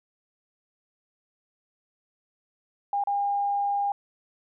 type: tone with dropouts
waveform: sine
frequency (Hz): 807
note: G#5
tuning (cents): -50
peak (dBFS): -23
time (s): 2.93-3.92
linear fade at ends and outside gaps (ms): 2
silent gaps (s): 3.038-3.072
effects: none